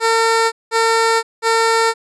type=tone bursts; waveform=15% pulse; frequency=453.7 Hz; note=A#4; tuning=47 cents flat; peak=-6 dBFS; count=3; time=0-1.94 s; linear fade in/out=50 ms; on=520 ms; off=190 ms; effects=resampled to 22050 Hz